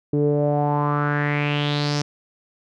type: tone with low-pass filter sweep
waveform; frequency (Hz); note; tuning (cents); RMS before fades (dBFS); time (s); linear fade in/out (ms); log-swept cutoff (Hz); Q
sawtooth; 146.2; D3; -7; -21; 0.13-2.02; 5; 370 to 5700; 4.9
effects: none